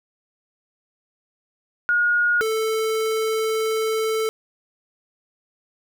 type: tone pair in turn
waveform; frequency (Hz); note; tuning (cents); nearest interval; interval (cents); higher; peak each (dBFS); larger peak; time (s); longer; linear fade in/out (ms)
sine / square; 1437 / 440.8; F6 / A4; +49 / +3; octave + minor sixth; 2046; first; -16 / -21; first; 1.89-2.41 / 2.41-4.29; second; 0
effects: none